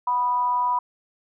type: tone with amplitude modulation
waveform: sine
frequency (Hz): 984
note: B5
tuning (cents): -7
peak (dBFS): -17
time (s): 0.07-0.79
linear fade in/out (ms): 5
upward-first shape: sine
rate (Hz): 253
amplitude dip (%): 50
effects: none